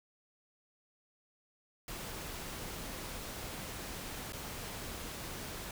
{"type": "noise with dropouts", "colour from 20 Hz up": "pink", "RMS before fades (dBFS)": -43, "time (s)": [1.88, 5.71], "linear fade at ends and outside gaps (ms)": 2, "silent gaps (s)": [4.323, 4.331], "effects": []}